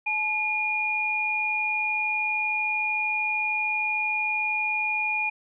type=tone pair together; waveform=sine; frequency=860.3 / 2431 Hz; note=A5 / D#7; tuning=-39 / -41 cents; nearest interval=octave + tritone; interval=1798 cents; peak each=-31 / -24 dBFS; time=0.06-5.3 s; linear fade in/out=10 ms; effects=none